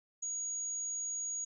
sine tone, 6720 Hz, G#8, 19 cents sharp, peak -35 dBFS, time 0.22-1.45 s, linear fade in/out 10 ms, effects none

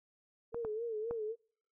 sine tone with vibrato, 447.6 Hz, A4, 30 cents sharp, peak -35 dBFS, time 0.52-1.36 s, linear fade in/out 50 ms, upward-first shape sine, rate 3.8 Hz, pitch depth 95 cents each way
clicks, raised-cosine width 1 ms, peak -28 dBFS, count 3, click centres 0.545 / 0.649 / 1.11 s
effects noise-tail reverb RT60 0.5 s tail -24 dB re dry

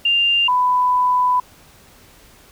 sine tone pair in turn, 2794 / 996.7 Hz, F7 / B5, 0 / +16 cents, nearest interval octave + tritone, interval 1784 cents, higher first, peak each -13 dBFS, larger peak neither, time 0.05-0.48 / 0.48-1.4 s, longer second, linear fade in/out 5 ms, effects pink hiss -48 dBFS RMS until 2.51 s

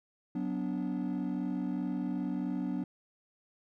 triangle chord, B minor, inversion second, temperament equal with one note detuned, 185 / 246.9 / 289.8 Hz, F#3 / B3 / D4, 0 / 0 / -23 cents, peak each -33 dBFS, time 0.35-2.84 s, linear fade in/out 5 ms, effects tanh soft clip ceiling -24 dBFS

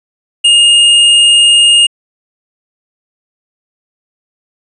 sine tone with tanh clipping, 2840 Hz, F7, 28 cents sharp, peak -5 dBFS, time 0.44-1.87 s, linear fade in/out 10 ms, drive 16 dB, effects resampled to 24000 Hz

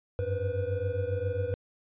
triangle tone cluster, 92.9 / 100.3 / 485.7 / 508 Hz, F#2 / G2 / B4 / B4, +7 / +40 / -29 / +49 cents, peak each -31 / -32 / -30 / -35 dBFS, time 0.19-1.54 s, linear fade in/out 0 ms, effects resampled to 8000 Hz

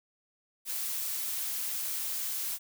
blue noise, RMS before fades -34 dBFS, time 0.65-2.59 s, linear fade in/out 50 ms, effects none

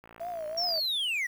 click train, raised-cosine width 0.5 ms, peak -34 dBFS, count 43, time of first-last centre 0.04-0.776 s, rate 57.1 Hz
sine tone with vibrato, 659.3 Hz, E5, in tune, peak -33 dBFS, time 0.2-0.8 s, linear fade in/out 10 ms, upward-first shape triangle, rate 2.8 Hz, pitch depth 160 cents each way
triangle linear sweep, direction down, 5620 to 1866 Hz, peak -26 dBFS, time 0.57-1.27 s, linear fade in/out 10 ms
effects 9-bit

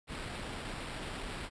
pink noise with sample-and-hold, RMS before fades -41 dBFS, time 0.07-1.5 s, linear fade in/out 50 ms, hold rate 6300 Hz, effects resampled to 22050 Hz

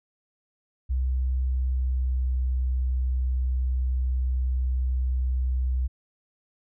sine tone with pitch glide, 64.1 to 63.51 Hz, C2 to B1, -35 to +49 cents, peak -22 dBFS, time 0.89-5.88 s, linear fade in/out 20 ms, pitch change -16 cents, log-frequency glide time 1.55-2.33 s, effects none

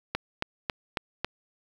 click train, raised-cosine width 0.3 ms, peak -11 dBFS, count 5, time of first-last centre 0.15-1.246 s, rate 3.65 Hz, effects 7-bit

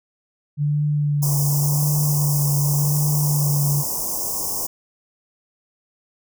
sine tone with vibrato, 145.9 Hz, D3, 11 cents flat, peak -17 dBFS, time 0.57-3.84 s, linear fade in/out 50 ms, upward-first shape triangle, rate 0.88 Hz, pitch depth 34 cents each way
white band-stop noise, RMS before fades -25 dBFS, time 1.22-4.67 s, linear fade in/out 10 ms, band 1100 to 5100 Hz, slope 96 dB/octave
effects none

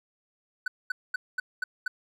triangle tone bursts, 1500 Hz, F#6, 23 cents sharp, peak -24 dBFS, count 6, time 0.66-1.88 s, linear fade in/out 5 ms, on 20 ms, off 220 ms, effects none

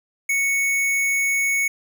square tone, 2217 Hz, C#7, in tune, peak -19 dBFS, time 0.29-1.68 s, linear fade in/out 5 ms, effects none

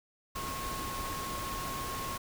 sine tone in noise, 1085 Hz, C#6, 37 cents flat, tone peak -38 dBFS, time 0.35-2.18 s, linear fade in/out 10 ms, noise pink, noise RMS -39 dBFS, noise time 0.35-2.18 s, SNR -2 dB, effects none

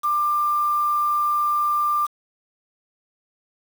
sine tone with quantisation, 1189 Hz, D6, 21 cents sharp, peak -18 dBFS, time 0.03-2.07 s, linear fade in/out 20 ms, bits 6, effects none

